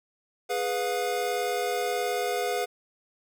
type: chord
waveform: square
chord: F diminished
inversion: first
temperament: equal with one note detuned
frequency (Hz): 415.3 / 493.9 / 712.3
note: Ab4 / Cb5 / F5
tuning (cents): 0 / 0 / +34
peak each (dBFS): -32 / -31 / -31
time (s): 0.49-2.66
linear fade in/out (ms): 20
effects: none